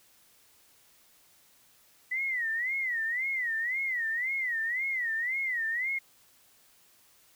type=tone with vibrato; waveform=sine; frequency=1967 Hz; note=B6; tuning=7 cents flat; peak=-28 dBFS; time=2.11-5.99 s; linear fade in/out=10 ms; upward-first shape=sine; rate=1.9 Hz; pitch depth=170 cents each way; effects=white hiss -62 dBFS RMS until 7.35 s